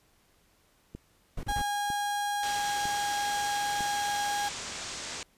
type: click train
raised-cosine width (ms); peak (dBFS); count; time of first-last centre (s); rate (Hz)
3; -27; 4; 0.95-3.807; 1.05
type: noise bursts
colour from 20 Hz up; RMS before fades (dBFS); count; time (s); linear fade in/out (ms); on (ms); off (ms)
brown; -34; 3; 1.37-1.619; 5; 63; 30
type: tone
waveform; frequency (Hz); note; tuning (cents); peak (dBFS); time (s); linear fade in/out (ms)
35% pulse; 819; G#5; -24; -27; 1.48-4.49; 10
type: low-pass noise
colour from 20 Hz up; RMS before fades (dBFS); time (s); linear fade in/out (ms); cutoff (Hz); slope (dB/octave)
white; -39; 2.43-5.23; 2; 7900; 48
effects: pink hiss -66 dBFS RMS until 5.37 s + resampled to 32000 Hz